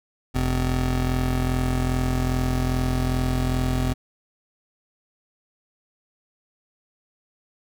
25% pulse tone pair together, 42.47 / 127.4 Hz, F1 / C3, -48 / -46 cents, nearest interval octave + perfect fifth, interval 1902 cents, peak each -20 / -21 dBFS, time 0.34-3.94 s, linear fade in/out 20 ms, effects none

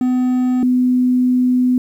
triangle / sine tone pair in turn, 252.2 / 251.1 Hz, B3 / B3, +36 / +29 cents, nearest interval unison, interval 7 cents, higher first, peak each -11 dBFS, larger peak neither, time 0.01-0.63 / 0.63-1.78 s, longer second, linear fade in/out 2 ms, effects 8-bit

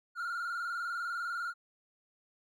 triangle tone with vibrato, 1396.9 Hz, F6, in tune, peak -32 dBFS, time 0.15-1.54 s, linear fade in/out 50 ms, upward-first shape square, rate 20 Hz, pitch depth 51 cents each way, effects none

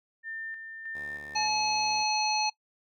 sine tone with tremolo, 1800 Hz, A6, 39 cents sharp, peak -35 dBFS, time 0.23-1.49 s, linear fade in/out 50 ms, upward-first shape square, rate 1.6 Hz, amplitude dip 45%
5% pulse tone with pitch glide, 73.42 to 74.27 Hz, D2 to D2, 0 to +20 cents, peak -37 dBFS, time 0.94-2.04 s, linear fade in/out 20 ms, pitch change +20 cents, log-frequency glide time 1.66-1.91 s
harmonic tone, 854 Hz, G#5, 48 cents sharp, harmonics 1 / 3 / 5 / 7, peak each -28 / -33 / -31 / -34 dBFS, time 1.35-2.5 s, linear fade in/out 10 ms
effects noise-tail reverb RT60 0.1 s tail -23 dB re dry

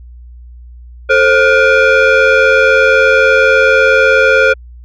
sine tone with frequency modulation, 441.9 Hz, A4, 7 cents sharp, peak -3 dBFS, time 1.09-4.54 s, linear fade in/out 20 ms, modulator 972 Hz, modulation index 1.7, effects tanh soft clip ceiling -4 dBFS + added 60 Hz sine -31 dBFS peak until 4.84 s

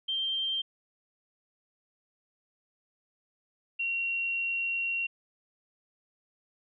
sine tone pair in turn, 3155 / 2744 Hz, G7 / F7, +10 / -31 cents, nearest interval major second, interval 241 cents, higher first, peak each -28 / -28 dBFS, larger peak neither, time 0.08-0.62 / 3.79-5.07 s, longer second, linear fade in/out 10 ms, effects none

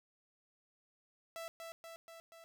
sawtooth tone with echo, 662 Hz, E5, 7 cents sharp, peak -39 dBFS, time 1.36-1.48 s, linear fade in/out 0 ms, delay 240 ms, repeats 4, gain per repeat -3 dB, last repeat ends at 2.44 s, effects none

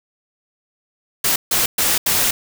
white noise bursts at uneven times, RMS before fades -17 dBFS, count 4, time 1.24-1.36 / 1.51-1.66 / 1.78-1.98 / 2.06-2.31 s, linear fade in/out 5 ms, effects none

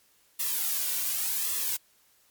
blue noise with flanger, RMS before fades -29 dBFS, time 0.39-1.77 s, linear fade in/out 10 ms, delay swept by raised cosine 1.3 to 2.4 ms, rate 0.88 Hz, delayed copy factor -0.7, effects white hiss -64 dBFS RMS until 2.3 s + MP3 96 kbps

